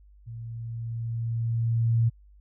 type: tone with level ramp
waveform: sine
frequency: 115.3 Hz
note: A#2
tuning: 19 cents flat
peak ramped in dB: -36 to -18 dBFS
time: 0.26-2.1 s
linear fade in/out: 20 ms
effects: added 50 Hz sine -51 dBFS peak until 2.4 s